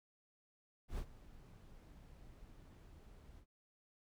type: noise with ADSR envelope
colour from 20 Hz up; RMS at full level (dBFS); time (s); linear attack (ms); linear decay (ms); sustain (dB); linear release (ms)
brown; -41; 0.88-3.46; 99; 69; -17; 75
effects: none